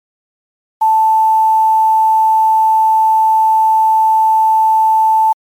sine tone with quantisation, 880 Hz, A5, in tune, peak -7 dBFS, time 0.81-5.33 s, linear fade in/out 10 ms, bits 6, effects MP3 96 kbps

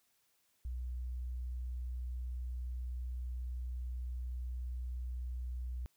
sine tone, 61.74 Hz, B1, in tune, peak -37 dBFS, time 0.65-5.86 s, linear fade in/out 0 ms, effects white hiss -75 dBFS RMS until 5.96 s

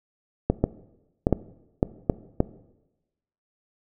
clicks, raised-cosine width 2 ms, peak -5 dBFS, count 7, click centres 0.5 / 0.64 / 1.269 / 1.327 / 1.829 / 2.098 / 2.404 s, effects noise-tail reverb RT60 1.0 s tail -18 dB re dry

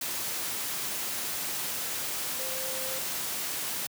sine tone in noise, 524 Hz, C5, 2 cents sharp, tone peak -39 dBFS, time 2.39-2.99 s, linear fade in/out 5 ms, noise white, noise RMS -33 dBFS, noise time 0.01-3.87 s, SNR -9 dB, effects high-pass 100 Hz 12 dB/octave

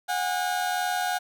30% pulse tone pair together, 727.3 / 810 Hz, F#5 / G#5, -30 / -43 cents, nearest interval major second, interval 187 cents, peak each -24 / -27 dBFS, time 0.08-1.19 s, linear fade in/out 20 ms, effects none

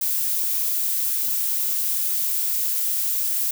violet noise, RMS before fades -23 dBFS, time 0.01-3.51 s, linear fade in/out 5 ms, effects none

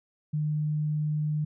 sine tone, 151.5 Hz, D#3, 46 cents flat, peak -25 dBFS, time 0.33-1.45 s, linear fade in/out 10 ms, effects none

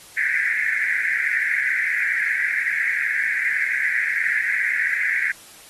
white band-pass noise, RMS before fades -22 dBFS, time 0.17-5.32 s, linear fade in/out 5 ms, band 1600 to 2200 Hz, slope 96 dB/octave, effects white hiss -45 dBFS RMS until 5.69 s + AAC 32 kbps

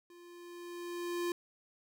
square tone with level ramp, 348.4 Hz, F4, 4 cents flat, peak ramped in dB -55 to -32 dBFS, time 0.1-1.32 s, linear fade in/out 2 ms, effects none

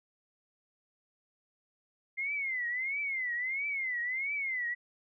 sine tone with vibrato, 2093 Hz, C7, in tune, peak -31 dBFS, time 2.17-4.75 s, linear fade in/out 20 ms, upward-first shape triangle, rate 1.5 Hz, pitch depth 190 cents each way, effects none

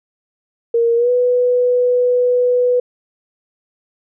sine tone with pitch glide, 466.2 to 493.9 Hz, A#4 to B4, 0 to 0 cents, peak -11 dBFS, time 0.74-2.8 s, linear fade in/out 5 ms, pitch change +100 cents, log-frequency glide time 0.96-1.1 s, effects none

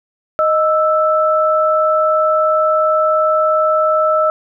sine tone pair together, 622.3 / 1318.6 Hz, D#5 / E6, 0 / 0 cents, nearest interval octave + minor second, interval 1300 cents, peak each -13 / -14 dBFS, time 0.39-4.3 s, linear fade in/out 0 ms, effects none

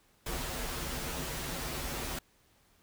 pink noise with comb filter, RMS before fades -37 dBFS, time 0.26-2.19 s, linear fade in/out 5 ms, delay 9.9 ms, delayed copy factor -0.9, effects pink hiss -67 dBFS RMS until 2.82 s

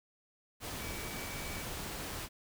sine tone in noise, 2289 Hz, D7, 45 cents flat, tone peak -48 dBFS, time 0.78-1.66 s, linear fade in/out 50 ms, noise pink, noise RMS -41 dBFS, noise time 0.6-2.29 s, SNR -10 dB, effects none

